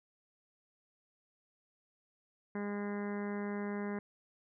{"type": "harmonic tone", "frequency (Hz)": 204.2, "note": "G#3", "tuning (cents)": -29, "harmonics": [1, 2, 3, 4, 5, 6, 7, 8, 9, 10], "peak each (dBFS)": [-37, -41, -49, -50, -50, -56, -54, -52, -53, -54], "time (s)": [2.55, 3.99], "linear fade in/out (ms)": 2, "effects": []}